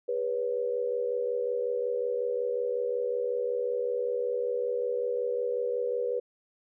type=tone cluster; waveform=sine; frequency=403 / 488.6 / 554 Hz; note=G4 / B4 / C#5; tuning=+48 / -19 / -1 cents; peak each=-35 / -28 / -36 dBFS; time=0.08-6.2 s; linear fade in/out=10 ms; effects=none